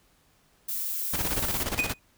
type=noise; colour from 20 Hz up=violet; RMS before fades=-31 dBFS; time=0.68-1.64 s; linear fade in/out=10 ms
type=noise with tremolo; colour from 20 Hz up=pink; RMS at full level=-29 dBFS; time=1.13-1.94 s; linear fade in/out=10 ms; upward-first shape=square; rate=17 Hz; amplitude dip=65%
type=tone with exponential decay; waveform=triangle; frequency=2489 Hz; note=D#7; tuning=in tune; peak=-18 dBFS; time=1.79-1.99 s; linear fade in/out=0 ms; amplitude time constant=42 ms
effects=pink hiss -64 dBFS RMS until 2.17 s